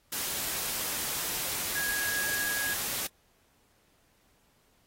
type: tone in noise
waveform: sine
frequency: 1655 Hz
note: G#6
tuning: 6 cents flat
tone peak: -31 dBFS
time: 1.75-2.74 s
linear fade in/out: 5 ms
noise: white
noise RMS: -33 dBFS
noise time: 0.12-3.07 s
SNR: -1 dB
effects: pink hiss -68 dBFS RMS until 4.86 s + AAC 48 kbps